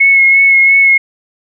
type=tone with vibrato; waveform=sine; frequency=2183 Hz; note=C#7; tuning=27 cents flat; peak=-4 dBFS; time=0-0.98 s; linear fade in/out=10 ms; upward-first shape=sine; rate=2.9 Hz; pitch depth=20 cents each way; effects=none